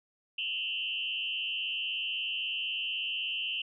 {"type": "tone with frequency modulation", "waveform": "sine", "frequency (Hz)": 2888, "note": "F#7", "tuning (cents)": -43, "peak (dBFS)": -31, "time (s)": [0.38, 3.62], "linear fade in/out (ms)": 5, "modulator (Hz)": 96.2, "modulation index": 2.4, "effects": []}